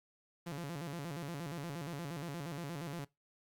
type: tone with vibrato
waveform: sawtooth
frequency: 155.7 Hz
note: D#3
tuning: 2 cents sharp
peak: -36 dBFS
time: 0.46-3.05 s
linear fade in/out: 10 ms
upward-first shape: square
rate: 8.5 Hz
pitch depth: 170 cents each way
effects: noise-tail reverb RT60 0.2 s tail -21 dB re dry + Opus 48 kbps